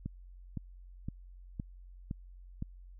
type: click train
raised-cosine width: 5 ms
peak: -24 dBFS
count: 6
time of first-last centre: 0.06-2.624 s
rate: 1.95 Hz
effects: added 45 Hz sine -49 dBFS peak until 2.99 s